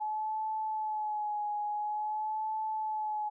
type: tone with vibrato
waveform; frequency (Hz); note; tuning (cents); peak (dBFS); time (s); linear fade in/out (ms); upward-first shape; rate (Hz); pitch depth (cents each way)
sine; 852; G#5; +44; -31; 0-3.3; 20; sine; 0.48; 37
effects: none